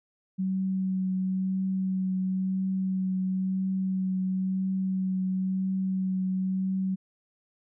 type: tone with vibrato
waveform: sine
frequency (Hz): 188.4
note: F#3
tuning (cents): +32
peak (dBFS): -25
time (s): 0.38-6.96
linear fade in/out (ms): 20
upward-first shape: triangle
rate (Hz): 0.98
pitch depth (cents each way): 15
effects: none